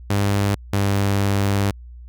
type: tone pair in turn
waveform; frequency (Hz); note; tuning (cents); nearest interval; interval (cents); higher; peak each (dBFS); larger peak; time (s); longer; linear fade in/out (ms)
sawtooth; 100.7 / 99.77; G2 / G2; +47 / +31; unison; 16; first; -13; neither; 0.1-0.55 / 0.73-1.71; second; 5
effects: added 60 Hz sine -36 dBFS peak until 2.08 s